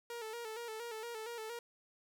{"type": "tone with vibrato", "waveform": "sawtooth", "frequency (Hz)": 454.9, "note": "A#4", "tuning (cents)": -42, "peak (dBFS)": -38, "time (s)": [0.1, 1.59], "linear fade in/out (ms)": 2, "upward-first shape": "square", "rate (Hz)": 4.3, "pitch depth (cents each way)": 65, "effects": []}